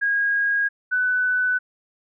sine tone pair in turn, 1637 / 1497.6 Hz, G#6 / F#6, -25 / +20 cents, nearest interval major second, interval 155 cents, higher first, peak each -18 dBFS, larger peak neither, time 0.01-0.69 / 0.91-1.59 s, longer neither, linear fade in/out 20 ms, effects none

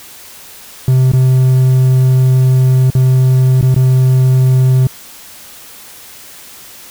triangle tone with dropouts, 129.4 Hz, C3, 19 cents flat, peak -4 dBFS, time 0.88-4.87 s, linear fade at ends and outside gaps 2 ms, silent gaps 1.118-1.134 / 2.903-2.951 / 3.613-3.626 / 3.745-3.762 s, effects white hiss -35 dBFS RMS until 6.9 s

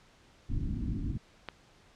pink low-pass noise, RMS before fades -33 dBFS, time 0.49-1.18 s, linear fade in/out 10 ms, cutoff 300 Hz, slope 48 dB/octave
click, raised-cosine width 0.3 ms, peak -21 dBFS, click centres 1.487 s
effects pink hiss -61 dBFS RMS until 1.95 s + low-pass 6000 Hz 12 dB/octave

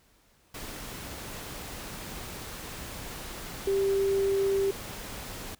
sine tone in noise, 392 Hz, G4, in tune, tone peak -23 dBFS, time 3.67-4.71 s, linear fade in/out 5 ms, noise pink, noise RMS -40 dBFS, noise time 0.54-5.55 s, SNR +14 dB, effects pink hiss -64 dBFS RMS until 5.59 s

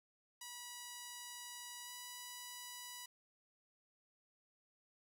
5% pulse tone with pitch glide, 972 to 981 Hz, B5 to B5, -28 to -12 cents, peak -36 dBFS, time 0.41-3.06 s, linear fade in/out 5 ms, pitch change +16 cents, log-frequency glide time 1.84-1.91 s, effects none

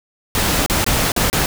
pink noise with dropouts, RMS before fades -17 dBFS, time 0.35-1.46 s, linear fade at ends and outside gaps 1 ms, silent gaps 0.662-0.698 / 0.844-0.864 / 1.119-1.163 / 1.3-1.329 s, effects none

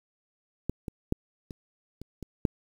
clicks, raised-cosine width 3 ms, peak -15 / -21 / -12 / -27 / -28 / -25 / -10 dBFS, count 7, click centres 0.696 / 0.882 / 1.124 / 1.508 / 2.016 / 2.227 / 2.452 s, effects 8-bit

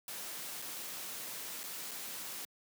white noise with dropouts, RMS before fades -43 dBFS, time 0.08-2.45 s, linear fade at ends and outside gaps 1 ms, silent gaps 0.618-0.622 / 1.633-1.638 / 1.911-1.915 s, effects high-pass 150 Hz 12 dB/octave

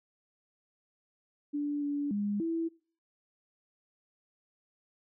sine tone with pitch steps, 291.1 / 287.8 / 204.7 / 329.9 Hz, D4 / D4 / G#3 / E4, -15 / -35 / -25 / +1 cents, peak -29 dBFS, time 1.53-2.69 s, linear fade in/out 20 ms, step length 290 ms, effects noise-tail reverb RT60 0.4 s tail -22 dB re dry

